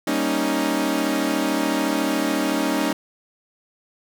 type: chord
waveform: sawtooth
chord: Eb dominant seventh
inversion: first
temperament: equal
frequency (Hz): 196 / 233.1 / 277.2 / 311.1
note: G3 / Bb3 / Db4 / Eb4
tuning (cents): 0 / 0 / 0 / 0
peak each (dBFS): -25 / -24 / -20 / -20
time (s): 0.07-2.93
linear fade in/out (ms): 5
effects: none